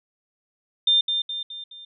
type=tone with echo; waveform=sine; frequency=3600 Hz; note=A7; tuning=39 cents sharp; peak=-15 dBFS; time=0.87-1.01 s; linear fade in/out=5 ms; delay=210 ms; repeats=4; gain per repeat=-6 dB; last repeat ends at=1.85 s; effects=none